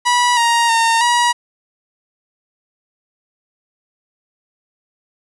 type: tone with pitch steps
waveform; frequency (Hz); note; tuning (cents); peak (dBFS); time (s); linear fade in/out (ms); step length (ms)
sawtooth; 975 / 936 / 915 / 961; B5 / A#5 / A#5 / B5; -23 / +7 / -32 / -48; -8; 0.05-1.33; 20; 320
effects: resampled to 24000 Hz + 8-bit